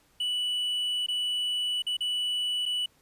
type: tone with dropouts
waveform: triangle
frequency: 2960 Hz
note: F#7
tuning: in tune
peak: -25 dBFS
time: 0.2-2.86 s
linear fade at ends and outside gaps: 5 ms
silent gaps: 1.064-1.084 / 1.822-1.866 / 1.969-2.006 / 2.656-2.66 s
effects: pink hiss -64 dBFS RMS until 3.01 s + resampled to 32000 Hz